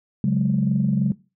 sine chord, C# suspended fourth, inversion none, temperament just, 138.59 / 184.79 / 207.9 Hz, C#3 / F#3 / G#3, 0 / -2 / +2 cents, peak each -21 dBFS, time 0.24-1.12 s, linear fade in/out 2 ms, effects noise-tail reverb RT60 0.3 s tail -21 dB re dry + tanh soft clip ceiling -9 dBFS

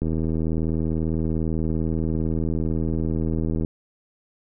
click train, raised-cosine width 3 ms, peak -13 dBFS, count 292, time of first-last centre 0.02-3.648 s, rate 80.2 Hz, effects none

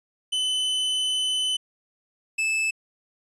45% pulse tone pair in turn, 3022 / 2622 Hz, F#7 / E7, +36 / -10 cents, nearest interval major second, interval 246 cents, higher first, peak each -22 dBFS, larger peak neither, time 0.32-1.57 / 2.38-2.71 s, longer first, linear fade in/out 10 ms, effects resampled to 22050 Hz

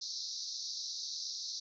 white band-pass noise, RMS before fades -41 dBFS, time 0.01-1.6 s, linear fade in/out 10 ms, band 3900 to 6000 Hz, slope 96 dB/octave, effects none

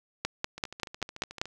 two click trains, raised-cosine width 0.2 ms, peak -11 / -24 dBFS, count 7 / 13, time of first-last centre 0.25-1.415 / 0.58-1.456 s, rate 5.15 / 13.7 Hz, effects none

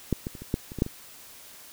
clicks, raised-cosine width 3 ms, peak -10 / -18 / -28 / -26 / -11 / -26 / -20 / -8 / -22 dBFS, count 9, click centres 0.127 / 0.269 / 0.352 / 0.42 / 0.541 / 0.719 / 0.787 / 0.821 / 0.864 s, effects white hiss -48 dBFS RMS until 1.72 s

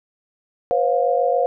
sine tone cluster, 493.8 / 541 / 706 Hz, B4 / C#5 / F5, 0 / -42 / +19 cents, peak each -20 dBFS, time 0.71-1.46 s, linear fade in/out 0 ms, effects none

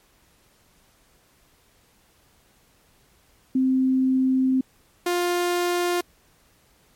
sine / sawtooth tone pair in turn, 260.9 / 352.2 Hz, C4 / F4, -5 / +15 cents, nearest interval perfect fourth, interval 520 cents, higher second, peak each -17 dBFS, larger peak neither, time 3.55-4.61 / 5.06-6.01 s, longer first, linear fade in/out 5 ms, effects pink hiss -60 dBFS RMS until 6.95 s + MP3 64 kbps

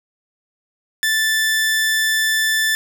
sawtooth tone, 1760 Hz, A6, in tune, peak -12 dBFS, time 1.03-2.75 s, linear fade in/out 0 ms, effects none

